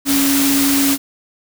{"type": "tone in noise", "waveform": "sine", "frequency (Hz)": 277.2, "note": "C#4", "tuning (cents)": 0, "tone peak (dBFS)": -14, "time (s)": [0.05, 0.98], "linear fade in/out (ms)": 50, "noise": "white", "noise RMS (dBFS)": -18, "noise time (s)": [0.05, 0.98], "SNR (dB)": 1, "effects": []}